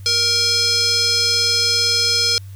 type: tone with band-pass filter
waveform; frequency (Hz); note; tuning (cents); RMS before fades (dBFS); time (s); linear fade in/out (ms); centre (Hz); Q
square; 468.9; A#4; +10; -17; 0.06-2.38; 0; 4900; 5.2
effects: added 97 Hz sine -32 dBFS peak until 2.55 s + white hiss -52 dBFS RMS until 2.55 s